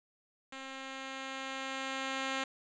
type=tone with level ramp; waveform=5% pulse; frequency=267 Hz; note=C4; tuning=35 cents sharp; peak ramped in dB=-32 to -21 dBFS; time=0.52-2.44 s; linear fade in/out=5 ms; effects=resampled to 16000 Hz + 10-bit